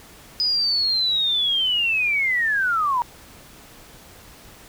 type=linear sweep; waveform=sine; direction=down; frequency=5010 to 932.3 Hz; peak=-18 dBFS; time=0.4-3.02 s; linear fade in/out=0 ms; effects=pink hiss -46 dBFS RMS until 4.68 s

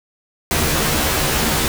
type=noise with comb filter; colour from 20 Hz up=pink; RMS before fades=-18 dBFS; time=0.51-1.68 s; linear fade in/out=0 ms; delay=13 ms; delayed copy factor=+1; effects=none

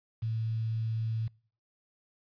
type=tone with quantisation; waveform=sine; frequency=112 Hz; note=A2; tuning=31 cents sharp; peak=-29 dBFS; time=0.22-1.28 s; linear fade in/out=10 ms; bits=9; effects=noise-tail reverb RT60 0.5 s tail -26 dB re dry + resampled to 11025 Hz

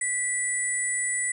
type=tone cluster; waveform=sine; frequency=1974 / 7890 / 9280 Hz; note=B6 / B8 / D9; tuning=-1 / -3 / -22 cents; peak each=-29 dBFS; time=0.01-1.32 s; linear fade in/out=5 ms; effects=none

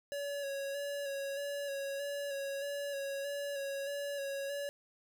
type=tone with vibrato; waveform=square; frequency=561 Hz; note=C#5; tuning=21 cents sharp; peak=-37 dBFS; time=0.12-4.69 s; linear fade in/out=0 ms; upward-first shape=square; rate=1.6 Hz; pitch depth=24 cents each way; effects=none

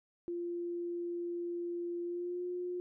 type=tone with pitch glide; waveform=sine; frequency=346.4 to 357.2 Hz; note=F4 to F4; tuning=-14 to +39 cents; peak=-35 dBFS; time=0.28-2.8 s; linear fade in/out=0 ms; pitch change=+53 cents; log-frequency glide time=2.03-2.44 s; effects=none

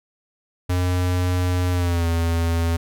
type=tone with pitch glide; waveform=square; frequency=90.1 to 83.58 Hz; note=F#2 to E2; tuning=-45 to +24 cents; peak=-19 dBFS; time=0.69-2.77 s; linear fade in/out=10 ms; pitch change=-131 cents; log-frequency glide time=1.72-2.07 s; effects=none

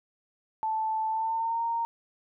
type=tone with pitch glide; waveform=sine; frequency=878 to 925.4 Hz; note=A5 to A#5; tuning=-4 to -13 cents; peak=-26 dBFS; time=0.63-1.85 s; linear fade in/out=0 ms; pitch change=+91 cents; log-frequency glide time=1.08-1.62 s; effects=none

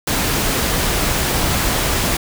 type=noise; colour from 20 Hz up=pink; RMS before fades=-18 dBFS; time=0.07-2.17 s; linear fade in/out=5 ms; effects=none

